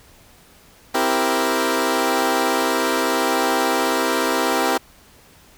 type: chord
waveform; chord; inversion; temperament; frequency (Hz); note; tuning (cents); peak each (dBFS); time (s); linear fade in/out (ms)
15% pulse; C dominant seventh; none; equal; 261.6 / 329.6 / 392 / 466.2; C4 / E4 / G4 / Bb4; 0 / 0 / 0 / 0; -17; 0.94-4.78; 10
effects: pink hiss -50 dBFS RMS until 5.57 s